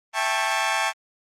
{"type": "chord", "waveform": "20% pulse", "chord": "A dominant seventh", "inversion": "second", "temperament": "just", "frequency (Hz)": [660, 792, 880, 1100], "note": ["E5", "G5", "A5", "C#6"], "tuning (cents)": [2, 18, 0, -14], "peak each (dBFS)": [-25, -22, -21, -22], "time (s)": [0.13, 0.93], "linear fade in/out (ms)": 50, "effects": ["low-pass 9000 Hz 12 dB/octave", "Opus 24 kbps"]}